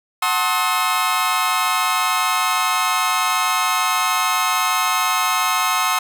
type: chord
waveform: sawtooth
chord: F# diminished seventh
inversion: none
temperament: just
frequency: 740 / 888 / 1065.6 / 1278.7 Hz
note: F#5 / A5 / C6 / Eb6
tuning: 0 / +16 / +31 / +47 cents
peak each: -21 / -22 / -17 / -17 dBFS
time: 0.22-5.99 s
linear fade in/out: 5 ms
effects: none